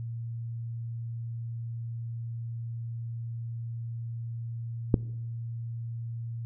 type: click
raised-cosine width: 3 ms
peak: -7 dBFS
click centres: 4.942 s
effects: noise-tail reverb RT60 0.9 s tail -21 dB re dry + added 116 Hz sine -33 dBFS peak until 6.45 s